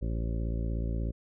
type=harmonic tone; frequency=56.6 Hz; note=A1; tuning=50 cents sharp; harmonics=1 / 2 / 3 / 4 / 5 / 6 / 7 / 9 / 10; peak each=-30 / -36 / -40 / -42 / -44 / -46 / -47 / -49 / -50 dBFS; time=0.01-1.12 s; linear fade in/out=20 ms; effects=none